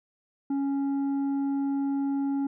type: tone with tanh clipping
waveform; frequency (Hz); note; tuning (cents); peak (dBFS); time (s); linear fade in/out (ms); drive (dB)
triangle; 277.2; C#4; 0; -26; 0.5-2.47; 5; 10
effects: none